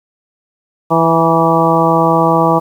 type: harmonic tone with a mistuned harmonic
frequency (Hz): 164.81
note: E3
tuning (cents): 0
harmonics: 1 / 2 / 3 / 4 / 5 / 6 / 7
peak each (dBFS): -16 / -16 / -16 / -16 / -16 / -16 / -16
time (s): 0.9-2.6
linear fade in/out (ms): 20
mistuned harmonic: 6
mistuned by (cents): -36
effects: 7-bit